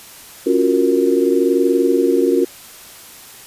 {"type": "chord", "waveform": "sine", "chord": "Gb major seventh", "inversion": "second", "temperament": "equal", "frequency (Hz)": [277.2, 349.2, 370, 466.2], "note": ["Db4", "F4", "Gb4", "Bb4"], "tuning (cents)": [0, 0, 0, 0], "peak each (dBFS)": [-18, -17, -17, -18], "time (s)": [0.46, 2.45], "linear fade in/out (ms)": 10, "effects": ["white hiss -39 dBFS RMS until 3.46 s", "resampled to 32000 Hz"]}